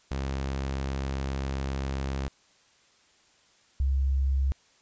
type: tone pair in turn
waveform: sawtooth / sine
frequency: 67.5 / 67.5 Hz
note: C#2 / C#2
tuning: -45 / -45 cents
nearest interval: unison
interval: 0 cents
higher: neither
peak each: -25 / -22 dBFS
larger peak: second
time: 0.11-2.28 / 3.8-4.52 s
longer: first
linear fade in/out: 0 ms
effects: white hiss -62 dBFS RMS until 4.81 s + resampled to 16000 Hz